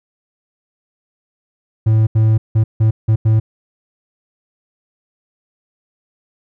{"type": "tone bursts at uneven times", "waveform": "triangle", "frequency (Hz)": 110, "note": "A2", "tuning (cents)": 0, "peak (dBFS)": -7, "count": 6, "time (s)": [[1.86, 2.07], [2.15, 2.38], [2.55, 2.64], [2.8, 2.91], [3.08, 3.16], [3.25, 3.4]], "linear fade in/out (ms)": 10, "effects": []}